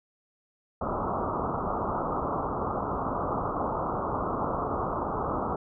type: low-pass noise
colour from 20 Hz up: white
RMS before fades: -30 dBFS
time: 0.81-5.56 s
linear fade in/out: 5 ms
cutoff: 1300 Hz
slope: 96 dB/octave
effects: none